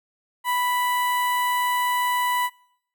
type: tone with notch filter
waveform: sawtooth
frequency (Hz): 987.8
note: B5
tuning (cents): 0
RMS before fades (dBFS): -23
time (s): 0.44-2.5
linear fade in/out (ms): 50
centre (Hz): 5300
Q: 0.81
effects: noise-tail reverb RT60 0.7 s tail -24 dB re dry